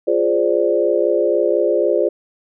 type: chord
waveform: sine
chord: D half-diminished seventh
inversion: first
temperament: equal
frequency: 349.2 / 415.3 / 523.3 / 587.3 Hz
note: F4 / Ab4 / C5 / D5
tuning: 0 / 0 / 0 / 0 cents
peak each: -19 dBFS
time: 0.07-2.09 s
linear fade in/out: 10 ms
effects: none